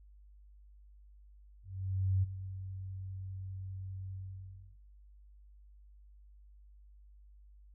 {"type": "tone with ADSR envelope", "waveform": "sine", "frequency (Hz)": 95, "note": "F#2", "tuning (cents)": 46, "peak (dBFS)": -26, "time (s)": [1.63, 4.77], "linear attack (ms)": 600, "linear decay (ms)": 19, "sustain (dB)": -14, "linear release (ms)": 630, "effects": ["noise-tail reverb RT60 0.8 s tail -20 dB re dry", "added 50 Hz sine -55 dBFS peak until 7.74 s"]}